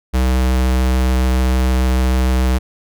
square tone, 63.8 Hz, C2, 43 cents flat, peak -13 dBFS, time 0.13-2.59 s, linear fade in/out 20 ms, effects none

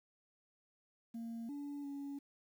sine tone with pitch steps, 230.2 / 286.5 / 281 Hz, A#3 / D4 / C#4, -22 / -43 / +24 cents, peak -39 dBFS, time 1.14-2.19 s, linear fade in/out 10 ms, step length 350 ms, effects tanh soft clip ceiling -40 dBFS + 11-bit

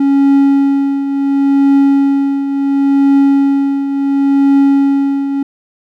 triangle tone with tremolo, 277.2 Hz, C#4, in tune, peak -3 dBFS, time 0-5.43 s, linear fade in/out 5 ms, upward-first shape triangle, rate 0.71 Hz, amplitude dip 65%, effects none

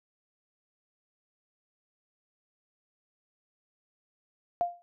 sine tone with exponential decay, 698.5 Hz, F5, in tune, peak -21 dBFS, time 4.61-4.82 s, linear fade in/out 0 ms, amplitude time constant 45 ms, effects none

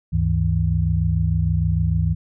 sine tone cluster, 72.6 / 99.2 / 160.5 Hz, D2 / G2 / E3, -19 / +21 / -46 cents, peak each -21 dBFS, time 0.12-2.15 s, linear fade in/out 20 ms, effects none

